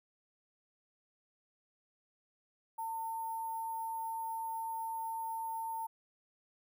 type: tone with sample-and-hold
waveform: sine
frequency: 902 Hz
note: A5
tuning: 43 cents sharp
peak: -36 dBFS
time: 2.78-5.87 s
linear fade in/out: 10 ms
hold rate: 11025 Hz
effects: none